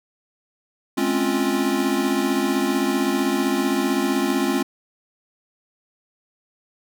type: chord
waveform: square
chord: Db major seventh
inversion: second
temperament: equal with one note detuned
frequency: 211.5 / 261.6 / 277.2 / 349.2 Hz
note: Ab3 / C4 / Db4 / F4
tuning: +32 / 0 / 0 / 0 cents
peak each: -27 / -25 / -25 / -25 dBFS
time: 0.97-4.63 s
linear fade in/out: 10 ms
effects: none